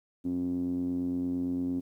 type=tone with low-pass filter; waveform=5% pulse; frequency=88.8 Hz; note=F2; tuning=29 cents sharp; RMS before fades=-31 dBFS; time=0.24-1.81 s; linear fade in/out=20 ms; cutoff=270 Hz; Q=7.2; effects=11-bit